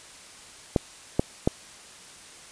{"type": "clicks", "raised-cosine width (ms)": 2, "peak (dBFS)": -6, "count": 3, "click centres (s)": [0.762, 1.195, 1.475], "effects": ["white hiss -47 dBFS RMS until 2.51 s", "resampled to 22050 Hz"]}